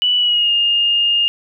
sine tone with pitch glide, 2960 to 2830 Hz, F#7 to F7, 0 to +22 cents, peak -12 dBFS, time 0.02-1.28 s, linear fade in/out 0 ms, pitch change -78 cents, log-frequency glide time 0.17-0.52 s, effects none

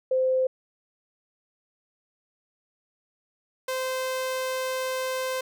sine / sawtooth tone pair in turn, 518 / 518 Hz, C5 / C5, -17 / -17 cents, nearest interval unison, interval 0 cents, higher neither, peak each -20 / -23 dBFS, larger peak first, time 0.11-0.47 / 3.68-5.41 s, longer second, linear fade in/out 5 ms, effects none

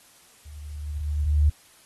sine tone with level ramp, 74.4 Hz, D2, 23 cents sharp, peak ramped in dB -40 to -14 dBFS, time 0.45-1.5 s, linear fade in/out 10 ms, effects white hiss -55 dBFS RMS until 1.85 s + AAC 32 kbps

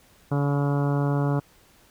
harmonic tone with a mistuned harmonic, 142.5 Hz, C#3, 48 cents sharp, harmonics 1 / 2 / 3 / 4 / 5 / 6 / 7 / 8 / 9 / 10, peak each -22 / -28 / -32 / -34 / -36 / -38 / -39 / -40 / -41 / -42 dBFS, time 0.31-1.4 s, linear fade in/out 10 ms, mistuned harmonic 8, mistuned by -20 cents, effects pink hiss -57 dBFS RMS until 1.9 s

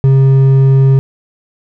sine tone with hard clipping, 134.7 Hz, C#3, 49 cents flat, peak -6 dBFS, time 0.04-0.99 s, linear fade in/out 0 ms, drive 5 dB, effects none

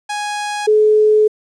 sawtooth / sine tone pair in turn, 830 / 427.7 Hz, G#5 / A4, -1 / -49 cents, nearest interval major seventh, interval 1148 cents, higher first, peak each -16 / -8 dBFS, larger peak second, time 0.09-0.67 / 0.67-1.28 s, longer second, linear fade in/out 10 ms, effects resampled to 22050 Hz + 8-bit

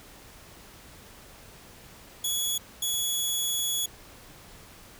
15% pulse tone bursts at uneven times, 3380 Hz, G#7, 30 cents sharp, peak -19 dBFS, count 2, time 2.24-2.58 / 2.82-3.86 s, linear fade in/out 5 ms, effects pink hiss -50 dBFS RMS until 4.99 s

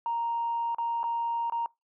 sine tone with dropouts, 932.3 Hz, A#5, in tune, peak -26 dBFS, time 0.06-1.66 s, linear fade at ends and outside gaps 1 ms, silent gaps 0.747-0.784 / 1.032-1.04 / 1.499-1.522 s, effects noise-tail reverb RT60 0.2 s tail -24 dB re dry + tanh soft clip ceiling -22 dBFS

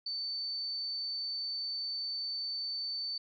sine tone, 4535 Hz, C#8, 39 cents sharp, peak -34 dBFS, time 0.06-3.18 s, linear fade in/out 5 ms, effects none

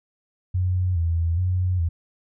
sine tone with vibrato, 87.31 Hz, F2, in tune, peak -19 dBFS, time 0.54-1.89 s, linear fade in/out 10 ms, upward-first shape square, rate 1.2 Hz, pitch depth 77 cents each way, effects none

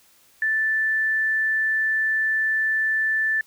sine tone, 1760 Hz, A6, in tune, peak -19 dBFS, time 0.42-3.41 s, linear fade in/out 2 ms, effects white hiss -57 dBFS RMS until 3.46 s

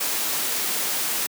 white noise, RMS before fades -25 dBFS, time 0-1.27 s, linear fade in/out 10 ms, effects high-pass 200 Hz 12 dB/octave

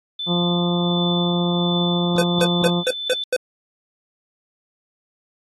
sine tone with tremolo, 3520 Hz, A7, in tune, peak -23 dBFS, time 0.19-3.24 s, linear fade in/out 5 ms, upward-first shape sine, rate 1.4 Hz, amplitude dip 40%
harmonic tone, 174.61 Hz, F3, in tune, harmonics 1 / 2 / 3 / 4 / 5 / 6 / 7, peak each -19 / -25 / -29 / -31 / -33 / -35 / -36 dBFS, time 0.26-2.84 s, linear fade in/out 50 ms
square tone bursts, 506 Hz, B4, 42 cents sharp, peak -17 dBFS, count 6, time 2.18-3.364 s, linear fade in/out 2 ms, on 39 ms, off 190 ms
effects AAC 32 kbps

